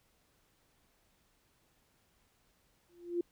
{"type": "tone with exponential growth", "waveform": "sine", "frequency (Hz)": 347.3, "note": "F4", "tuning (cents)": -10, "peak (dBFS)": -27, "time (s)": [2.89, 3.21], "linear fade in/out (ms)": 5, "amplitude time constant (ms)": 68, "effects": ["pink hiss -72 dBFS RMS until 3.31 s"]}